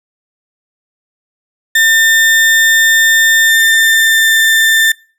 35% pulse tone with pitch glide, 1800 to 1787.6 Hz, A6 to A6, +39 to +27 cents, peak -5 dBFS, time 1.75-4.92 s, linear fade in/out 5 ms, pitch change -12 cents, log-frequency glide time 3.44-4.39 s, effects noise-tail reverb RT60 0.4 s tail -25 dB re dry

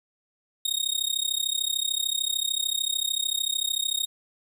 sawtooth tone with amplitude modulation, 3729 Hz, A#7, in tune, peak -18 dBFS, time 0.65-4.06 s, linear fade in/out 5 ms, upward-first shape sine, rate 33.4 Hz, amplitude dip 95%, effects none

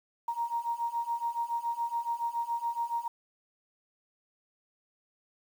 sine beating tone pair, 932.3 / 939.4 Hz, A#5 / A#5, 0 / +13 cents, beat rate 7.1 Hz, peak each -34 / -32 dBFS, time 0.28-3.08 s, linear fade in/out 5 ms, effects 9-bit

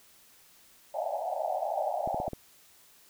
white band-pass noise, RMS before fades -32 dBFS, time 0.94-2.29 s, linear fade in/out 5 ms, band 570 to 830 Hz, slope 96 dB/octave
clicks, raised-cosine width 2 ms, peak -23 dBFS, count 5, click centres 2.075 / 2.145 / 2.201 / 2.28 / 2.333 s
effects white hiss -59 dBFS RMS until 3.09 s

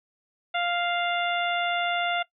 harmonic tone, 698.5 Hz, F5, in tune, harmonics 1 / 2 / 3 / 4 / 5, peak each -27 / -30 / -32 / -33 / -34 dBFS, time 0.54-2.23 s, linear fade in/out 10 ms, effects noise-tail reverb RT60 0.1 s tail -19 dB re dry

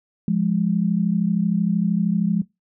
sine tone pair together, 174.61 / 207.6 Hz, F3 / G#3, 0 / 0 cents, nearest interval minor third, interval 300 cents, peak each -20 dBFS, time 0.28-2.42 s, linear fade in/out 2 ms, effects noise-tail reverb RT60 0.2 s tail -21 dB re dry

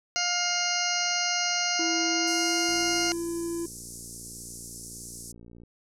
harmonic tone, 707 Hz, F5, 21 cents sharp, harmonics 1 / 2 / 3 / 4 / 6 / 7 / 8 / 9, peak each -33 / -33 / -33 / -33 / -33 / -33 / -33 / -33 dBFS, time 0.16-3.12 s, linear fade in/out 0 ms
triangle tone with pitch glide, 330 to 337.9 Hz, E4 to E4, +2 to +43 cents, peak -27 dBFS, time 1.79-3.66 s, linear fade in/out 5 ms, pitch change +41 cents, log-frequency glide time 2.09-2.83 s
white band-pass noise, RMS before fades -43 dBFS, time 2.27-5.32 s, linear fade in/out 5 ms, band 5300 to 11000 Hz, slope 48 dB/octave
click train, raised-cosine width 3 ms, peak -36 dBFS, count 173, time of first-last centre 2.69-5.635 s, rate 58.4 Hz
effects none

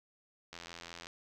click train, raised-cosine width 0.2 ms, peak -28 dBFS, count 47, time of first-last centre 0.53-1.069 s, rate 85.3 Hz, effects none

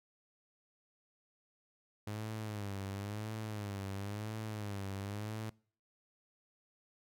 sawtooth tone with vibrato, 103.4 Hz, G#2, 7 cents flat, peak -35 dBFS, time 2.07-5.5 s, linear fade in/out 5 ms, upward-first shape sine, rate 0.97 Hz, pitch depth 100 cents each way, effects noise-tail reverb RT60 0.5 s tail -25 dB re dry

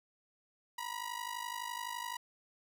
sawtooth ring-modulated tone, 966 Hz, B5, 39 cents flat, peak -32 dBFS, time 0.78-2.17 s, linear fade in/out 2 ms, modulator 25.9 Hz, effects none

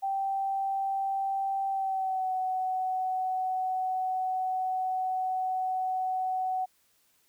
sine tone with pitch glide, 780 to 747.4 Hz, G5 to F#5, -9 to +17 cents, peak -27 dBFS, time 0.02-6.66 s, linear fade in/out 20 ms, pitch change -74 cents, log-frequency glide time 1.69-2.31 s, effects white hiss -68 dBFS RMS until 7.28 s

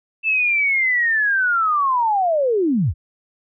sine linear sweep, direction down, 2657 to 57 Hz, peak -15 dBFS, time 0.23-2.94 s, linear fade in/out 50 ms, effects none

